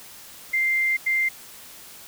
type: tone bursts at uneven times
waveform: sine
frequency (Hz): 2093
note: C7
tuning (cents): 0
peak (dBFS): -19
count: 2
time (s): 0.53-0.97 / 1.06-1.29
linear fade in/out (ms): 10
effects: white hiss -44 dBFS RMS until 2.07 s